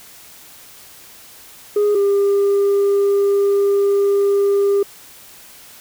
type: tone pair in turn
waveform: sine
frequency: 413.8 / 400.4 Hz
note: G#4 / G4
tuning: -6 / +37 cents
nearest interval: minor second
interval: 57 cents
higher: first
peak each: -10 dBFS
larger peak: neither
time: 1.76-1.95 / 1.95-4.83 s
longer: second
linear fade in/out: 5 ms
effects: tanh soft clip ceiling -11 dBFS + white hiss -42 dBFS RMS until 5.8 s